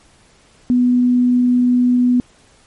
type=tone; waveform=sine; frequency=247 Hz; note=B3; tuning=in tune; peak=-10 dBFS; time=0.7-2.2 s; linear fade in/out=0 ms; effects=pink hiss -51 dBFS RMS until 2.66 s + MP3 48 kbps